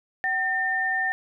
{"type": "tone pair together", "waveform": "sine", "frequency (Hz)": [760, 1807.6], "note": ["F#5", "A6"], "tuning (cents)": [46, 46], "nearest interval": "octave + minor third", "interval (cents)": 1500, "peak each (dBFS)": [-29, -23], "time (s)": [0.24, 1.12], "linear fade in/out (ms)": 0, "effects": []}